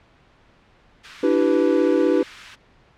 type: high-pass noise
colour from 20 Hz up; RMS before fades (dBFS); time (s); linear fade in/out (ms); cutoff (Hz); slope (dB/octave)
white; -34; 1.03-2.56; 20; 1200; 24
type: chord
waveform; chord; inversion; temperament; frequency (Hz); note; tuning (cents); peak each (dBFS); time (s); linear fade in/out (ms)
triangle; E minor seventh; third; equal with one note detuned; 293.7 / 329.6 / 385.7 / 493.9; D4 / E4 / G4 / B4; 0 / 0 / -28 / 0; -19; 1.23-2.23; 5
effects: pink hiss -55 dBFS RMS until 2.97 s + low-pass 3000 Hz 12 dB/octave